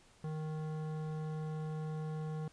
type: tone with hard clipping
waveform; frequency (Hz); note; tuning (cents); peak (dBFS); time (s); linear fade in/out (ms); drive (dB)
sine; 155.56; D#3; 0; -39; 0.24-2.48; 2; 14
effects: pink hiss -64 dBFS RMS until 2.52 s + resampled to 22050 Hz